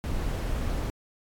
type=noise; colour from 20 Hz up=brown; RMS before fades=-29 dBFS; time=0.04-0.9 s; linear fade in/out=0 ms; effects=AAC 64 kbps

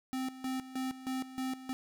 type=tone with tremolo; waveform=square; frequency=260.4 Hz; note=C4; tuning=8 cents flat; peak=-34 dBFS; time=0.13-1.73 s; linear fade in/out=0 ms; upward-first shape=square; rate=3.2 Hz; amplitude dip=80%; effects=10-bit

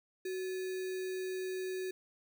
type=tone with sample-and-hold; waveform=sine; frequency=372.2 Hz; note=F#4; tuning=10 cents sharp; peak=-35 dBFS; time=0.25-1.91 s; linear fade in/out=5 ms; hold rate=2100 Hz; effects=none

